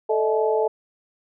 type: tone cluster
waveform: sine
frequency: 438.6 / 604 / 647 / 859 Hz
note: A4 / D5 / E5 / A5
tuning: -6 / +48 / -32 / -42 cents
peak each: -20 / -27 / -26 / -26 dBFS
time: 0.09-0.68 s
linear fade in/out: 10 ms
effects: none